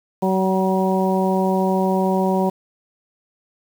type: harmonic tone with a mistuned harmonic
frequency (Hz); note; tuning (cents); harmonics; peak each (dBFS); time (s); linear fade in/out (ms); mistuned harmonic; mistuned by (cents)
188.8; F#3; +35; 1 / 2 / 3 / 4 / 5; -19 / -22 / -24 / -25 / -25; 0.22-2.5; 10; 5; +16
effects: 7-bit

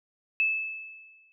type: tone with exponential decay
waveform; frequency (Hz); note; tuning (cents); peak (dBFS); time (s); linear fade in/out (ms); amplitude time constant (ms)
sine; 2616; E7; -14; -20; 0.4-1.32; 0; 200
effects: none

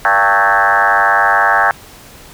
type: tone with frequency modulation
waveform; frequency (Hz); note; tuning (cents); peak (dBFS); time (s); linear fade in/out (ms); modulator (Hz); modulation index
sine; 1210; D#6; -49; -8; 0.05-1.71; 0; 103; 5.2
effects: pink hiss -38 dBFS RMS until 2.33 s

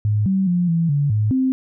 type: tone with pitch steps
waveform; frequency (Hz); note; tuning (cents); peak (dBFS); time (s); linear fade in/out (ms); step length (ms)
sine; 105.2 / 191.7 / 176.6 / 166.5 / 143.5 / 106.5 / 261; G#2 / G3 / F3 / E3 / D3 / G#2 / C4; +23 / -38 / +20 / +18 / -40 / +44 / -4; -15; 0.05-1.52; 0; 210
effects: none

